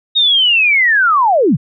sine linear sweep, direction down, 3761 to 103.83 Hz, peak -8 dBFS, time 0.15-1.57 s, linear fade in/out 20 ms, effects none

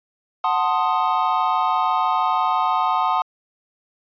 triangle chord, F# diminished seventh, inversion none, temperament equal with one note detuned, 740 / 886.1 / 1046.5 / 1244.5 Hz, F#5 / A5 / C6 / Eb6, 0 / +12 / 0 / 0 cents, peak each -21 dBFS, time 0.44-3.22 s, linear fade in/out 2 ms, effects resampled to 11025 Hz

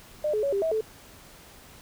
sine tone with pitch steps, 603 / 426 / 559 / 396.9 / 646 / 437.2 Hz, D5 / G#4 / C#5 / G4 / E5 / A4, +46 / +44 / +14 / +22 / -35 / -11 cents, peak -23 dBFS, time 0.24-0.81 s, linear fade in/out 5 ms, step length 95 ms, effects pink hiss -50 dBFS RMS until 1.81 s

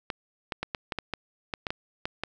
clicks, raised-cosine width 0.3 ms, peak -14 dBFS, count 12, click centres 0.102 / 0.522 / 0.63 / 0.748 / 0.922 / 0.987 / 1.137 / 1.538 / 1.668 / 1.705 / 2.055 / 2.236 s, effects none

